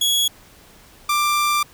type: tone pair in turn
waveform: sawtooth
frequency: 3346 / 1183 Hz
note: G#7 / D6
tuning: +12 / +12 cents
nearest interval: octave + tritone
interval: 1800 cents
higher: first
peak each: -13 dBFS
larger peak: neither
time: 0.01-0.28 / 1.09-1.63 s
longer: second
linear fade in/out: 5 ms
effects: pink hiss -48 dBFS RMS until 1.73 s